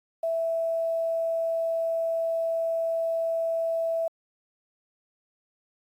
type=tone with quantisation; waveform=sine; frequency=659.3 Hz; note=E5; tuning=in tune; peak=-24 dBFS; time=0.23-4.08 s; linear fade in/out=5 ms; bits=9; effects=AAC 64 kbps

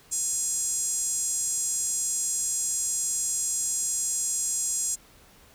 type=tone with high-pass filter; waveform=5% pulse; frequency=839 Hz; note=G#5; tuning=17 cents sharp; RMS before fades=-28 dBFS; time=0.11-4.96 s; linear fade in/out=20 ms; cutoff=7300 Hz; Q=5.5; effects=pink hiss -55 dBFS RMS until 5.54 s

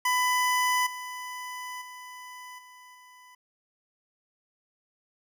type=tone with level steps; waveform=25% pulse; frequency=998 Hz; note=B5; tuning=18 cents sharp; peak=-19 / -32 / -38 / -45 / -47 dBFS; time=0.05-3.35 s; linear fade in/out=5 ms; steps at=0.86 / 1.81 / 2.58 / 2.94 s; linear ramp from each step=10 ms; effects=none

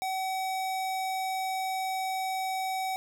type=tone; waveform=square; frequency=758 Hz; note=F#5; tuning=42 cents sharp; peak=-30 dBFS; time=0.02-2.96 s; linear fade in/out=0 ms; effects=none

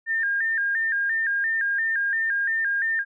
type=tone with vibrato; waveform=sine; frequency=1708 Hz; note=G#6; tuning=48 cents sharp; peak=-21 dBFS; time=0.06-3.05 s; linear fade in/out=50 ms; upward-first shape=square; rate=2.9 Hz; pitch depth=95 cents each way; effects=none

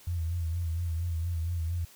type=tone with vibrato; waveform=sine; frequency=84.1 Hz; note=E2; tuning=35 cents sharp; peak=-28 dBFS; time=0.07-1.85 s; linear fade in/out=5 ms; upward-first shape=sine; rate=4.3 Hz; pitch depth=70 cents each way; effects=white hiss -55 dBFS RMS until 1.95 s

